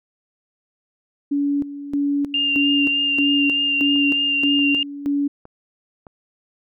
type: tone with tremolo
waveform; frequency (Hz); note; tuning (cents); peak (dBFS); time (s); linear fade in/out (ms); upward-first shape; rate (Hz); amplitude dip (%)
sine; 284.7; C#4; +46; -17; 1.31-5.28; 10; square; 1.6; 75
type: tone with vibrato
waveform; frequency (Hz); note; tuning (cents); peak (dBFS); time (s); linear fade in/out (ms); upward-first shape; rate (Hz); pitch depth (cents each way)
sine; 2794; F7; 0; -17; 2.34-4.83; 2; sine; 3.3; 16
type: clicks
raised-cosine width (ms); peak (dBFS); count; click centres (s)
1; -27; 4; 3.96 / 4.592 / 5.454 / 6.068
effects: none